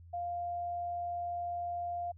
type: tone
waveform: sine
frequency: 698.5 Hz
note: F5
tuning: in tune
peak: -34 dBFS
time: 0.13-2.12 s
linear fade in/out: 10 ms
effects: added 85 Hz sine -51 dBFS peak until 2.17 s